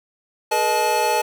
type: tone cluster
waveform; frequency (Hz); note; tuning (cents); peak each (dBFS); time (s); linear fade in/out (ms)
square; 421.7 / 481.1 / 618 / 863; G#4 / B4 / D#5 / A5; +26 / -45 / -12 / -34; -28 / -25 / -26 / -20; 0.51-1.22; 10
effects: none